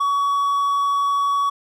triangle tone, 1128 Hz, C#6, 30 cents sharp, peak -15 dBFS, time 0-1.5 s, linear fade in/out 10 ms, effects none

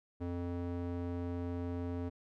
square tone with band-pass filter, 87.31 Hz, F2, in tune, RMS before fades -38 dBFS, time 0.2-2.1 s, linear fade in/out 20 ms, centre 300 Hz, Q 0.86, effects none

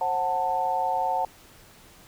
sine chord, F# diminished, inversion second, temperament just, 532.8 / 740 / 888 Hz, C5 / F#5 / A5, +31 / 0 / +16 cents, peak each -32 / -26 / -26 dBFS, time 0.01-1.25 s, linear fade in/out 2 ms, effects pink hiss -52 dBFS RMS until 2.07 s

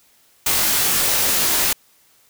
white noise with comb filter, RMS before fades -18 dBFS, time 0.46-1.73 s, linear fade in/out 5 ms, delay 20 ms, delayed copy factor -0.75, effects white hiss -56 dBFS RMS until 2.29 s

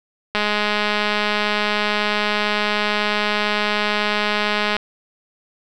click train, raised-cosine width 0.3 ms, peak -4 dBFS, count 924, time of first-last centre 0.35-4.766 s, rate 209 Hz, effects none

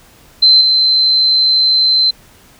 sine tone with level steps, 4086 Hz, C8, 42 cents flat, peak -4 / -8 dBFS, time 0.42-2.11 s, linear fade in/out 10 ms, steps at 0.61 s, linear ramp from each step 2 ms, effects pink hiss -45 dBFS RMS until 2.59 s

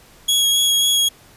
sawtooth tone with vibrato, 3322 Hz, G#7, in tune, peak -11 dBFS, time 0.28-1.09 s, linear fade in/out 10 ms, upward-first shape sine, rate 3.7 Hz, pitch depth 12 cents each way, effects pink hiss -48 dBFS RMS until 1.36 s + resampled to 32000 Hz

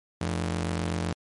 sawtooth ring-modulated tone, 129.4 Hz, C3, 19 cents flat, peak -20 dBFS, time 0.21-1.13 s, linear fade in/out 2 ms, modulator 40.8 Hz, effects MP3 48 kbps

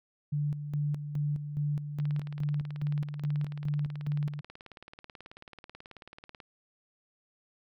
sine tone with tremolo, 146.83 Hz, D3, in tune, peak -27 dBFS, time 0.32-4.41 s, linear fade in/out 10 ms, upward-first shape square, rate 2.4 Hz, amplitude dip 60%
click train, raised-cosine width 0.3 ms, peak -31 dBFS, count 82, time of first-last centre 2-6.402 s, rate 18.4 Hz
effects none

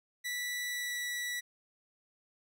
sawtooth tone with pitch glide, 1962 to 1950.7 Hz, B6 to B6, -12 to -22 cents, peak -31 dBFS, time 0.24-1.41 s, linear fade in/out 20 ms, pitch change -10 cents, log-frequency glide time 0.66-0.99 s, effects none

